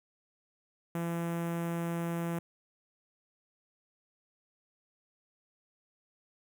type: tone with notch filter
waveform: sawtooth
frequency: 169.1 Hz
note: E3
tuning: 44 cents sharp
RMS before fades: -34 dBFS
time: 0.95-2.39 s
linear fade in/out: 2 ms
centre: 4400 Hz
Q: 0.59
effects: none